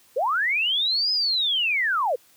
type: linear two-way sweep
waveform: sine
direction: up then down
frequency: 445.1 to 5100 to 445.1 Hz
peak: -20 dBFS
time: 0.16-2.16 s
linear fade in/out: 10 ms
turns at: 1.12 s
effects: white hiss -57 dBFS RMS until 2.36 s